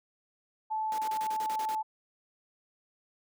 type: tone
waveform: sine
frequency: 871 Hz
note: A5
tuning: 18 cents flat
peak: -29 dBFS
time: 0.7-1.83 s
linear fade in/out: 20 ms
type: noise bursts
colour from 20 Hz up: pink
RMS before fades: -42 dBFS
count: 9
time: 0.92-1.749 s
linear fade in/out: 0 ms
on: 61 ms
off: 35 ms
effects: high-pass 300 Hz 12 dB/octave

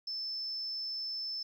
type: tone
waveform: sine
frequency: 5274 Hz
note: E8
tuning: in tune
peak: -35 dBFS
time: 0.07-1.43 s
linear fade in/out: 5 ms
effects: 11-bit

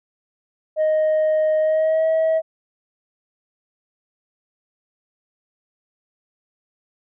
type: tone with pitch glide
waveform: sine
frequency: 622.3 to 642 Hz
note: D#5 to E5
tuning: 0 to -46 cents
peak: -13 dBFS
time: 0.76-2.42 s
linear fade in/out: 50 ms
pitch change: +54 cents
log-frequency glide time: 1.59-2.07 s
effects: tanh soft clip ceiling -14 dBFS

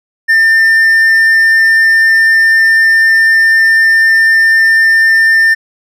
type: tone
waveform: triangle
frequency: 1798 Hz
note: A6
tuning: 37 cents sharp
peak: -3 dBFS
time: 0.28-5.55 s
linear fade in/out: 20 ms
effects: none

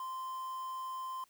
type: tone with quantisation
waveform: triangle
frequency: 1041 Hz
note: C6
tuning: 9 cents flat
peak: -36 dBFS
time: 0-1.24 s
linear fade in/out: 2 ms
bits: 9
effects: white hiss -69 dBFS RMS until 1.29 s

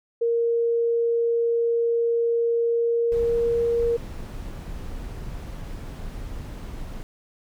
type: tone with pitch glide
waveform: sine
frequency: 466.2 to 468.9 Hz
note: A#4 to A#4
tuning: 0 to +10 cents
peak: -19 dBFS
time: 0.21-3.97 s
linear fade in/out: 10 ms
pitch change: +10 cents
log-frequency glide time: 2.64-3.72 s
type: noise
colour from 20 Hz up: brown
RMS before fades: -34 dBFS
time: 3.12-7.03 s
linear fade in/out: 0 ms
effects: none

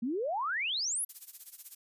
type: exponential sweep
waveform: sine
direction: up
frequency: 220 to 11840 Hz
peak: -30 dBFS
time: 0.02-1.05 s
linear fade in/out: 10 ms
type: noise with tremolo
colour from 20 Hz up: violet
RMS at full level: -42 dBFS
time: 1.09-1.75 s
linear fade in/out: 5 ms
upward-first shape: sine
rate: 16 Hz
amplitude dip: 85%
effects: resampled to 32000 Hz

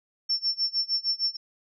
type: tone with tremolo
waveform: sine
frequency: 5410 Hz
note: E8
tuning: 44 cents sharp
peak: -21 dBFS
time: 0.29-1.37 s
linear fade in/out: 10 ms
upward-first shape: sine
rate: 6.5 Hz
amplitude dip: 95%
effects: none

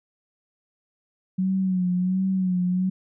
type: tone with vibrato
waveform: sine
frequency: 185 Hz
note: F#3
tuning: in tune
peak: -20 dBFS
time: 1.38-2.9 s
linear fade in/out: 10 ms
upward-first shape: sine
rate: 1.4 Hz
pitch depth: 52 cents each way
effects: none

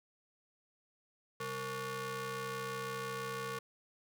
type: ring-modulated tone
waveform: sawtooth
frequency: 329.6 Hz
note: E4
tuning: in tune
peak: -31 dBFS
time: 1.4-3.59 s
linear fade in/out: 5 ms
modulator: 791 Hz
effects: none

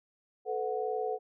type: tone cluster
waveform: sine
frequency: 437.3 / 499.3 / 736 Hz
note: A4 / B4 / F#5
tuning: -11 / +19 / -9 cents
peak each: -33 / -36 / -35 dBFS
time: 0.45-1.19 s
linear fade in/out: 50 ms
effects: none

